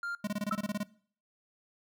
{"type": "tone", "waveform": "triangle", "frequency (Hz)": 1396.9, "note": "F6", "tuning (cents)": 0, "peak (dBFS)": -32, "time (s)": [0.03, 0.15], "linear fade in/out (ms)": 2}
{"type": "tone bursts", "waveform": "square", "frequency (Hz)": 207.7, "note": "G#3", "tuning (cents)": 0, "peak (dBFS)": -31, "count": 11, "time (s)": [0.24, 0.833], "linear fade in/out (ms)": 5, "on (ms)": 33, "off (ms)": 23}
{"type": "tone with exponential decay", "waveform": "sine", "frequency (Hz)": 1318.5, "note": "E6", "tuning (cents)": 0, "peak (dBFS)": -25, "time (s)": [0.51, 0.6], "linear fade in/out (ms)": 5, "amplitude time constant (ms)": 19}
{"effects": ["noise-tail reverb RT60 0.5 s tail -21 dB re dry"]}